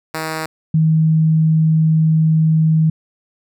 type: tone pair in turn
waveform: 5% pulse / sine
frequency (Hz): 158.7 / 158.7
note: D#3 / D#3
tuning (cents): +35 / +35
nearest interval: unison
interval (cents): 0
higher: neither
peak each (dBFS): -10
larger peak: neither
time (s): 0.14-0.46 / 0.74-2.9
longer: second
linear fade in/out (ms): 5
effects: none